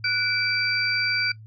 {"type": "tone cluster", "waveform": "sine", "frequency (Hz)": [1473, 2324, 4701], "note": ["F#6", "D7", "D8"], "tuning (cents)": [-8, -19, 1], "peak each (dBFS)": [-26, -25, -26], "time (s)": [0.04, 1.32], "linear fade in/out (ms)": 5, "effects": ["noise-tail reverb RT60 0.1 s tail -20 dB re dry", "added 109 Hz sine -41 dBFS peak until 1.46 s"]}